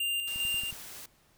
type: tone with tremolo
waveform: square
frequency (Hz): 2794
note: F7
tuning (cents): 0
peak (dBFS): -29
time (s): 0-0.71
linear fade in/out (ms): 5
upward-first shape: square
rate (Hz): 2.5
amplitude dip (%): 40
type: noise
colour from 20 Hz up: white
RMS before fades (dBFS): -45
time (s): 0.27-1.06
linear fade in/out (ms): 5
type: click train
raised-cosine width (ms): 5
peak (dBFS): -35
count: 5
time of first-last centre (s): 0.36-0.727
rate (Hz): 10.9
effects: pink hiss -65 dBFS RMS until 1.37 s